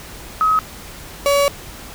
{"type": "tone pair in turn", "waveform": ["sine", "35% pulse"], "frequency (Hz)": [1273, 565.7], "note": ["D#6", "C#5"], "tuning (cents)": [39, 35], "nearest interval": "octave + major second", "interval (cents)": 1404, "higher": "first", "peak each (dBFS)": [-12, -11], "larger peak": "second", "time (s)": [[0.41, 0.59], [1.26, 1.48]], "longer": "second", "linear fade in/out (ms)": 0, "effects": ["added 50 Hz sine -43 dBFS peak until 1.94 s", "pink hiss -36 dBFS RMS until 1.94 s"]}